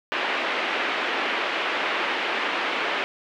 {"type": "band-pass noise", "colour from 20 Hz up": "white", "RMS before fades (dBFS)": -26, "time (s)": [0.12, 3.04], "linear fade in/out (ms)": 0, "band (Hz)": [280, 2800], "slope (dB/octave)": 24, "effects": []}